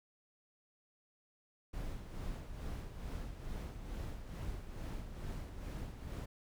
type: noise with tremolo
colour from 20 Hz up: brown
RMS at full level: -41 dBFS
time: 1.73-6.26 s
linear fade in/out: 10 ms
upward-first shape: sine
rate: 2.3 Hz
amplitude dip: 55%
effects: none